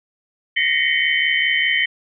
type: tone cluster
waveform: sine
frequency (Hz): 1855 / 1920 / 2065 / 2224 / 3061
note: A#6 / B6 / C7 / C#7 / G7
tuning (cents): -9 / -49 / -23 / +5 / -42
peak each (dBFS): -22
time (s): 0.56-1.86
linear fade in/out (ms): 10
effects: none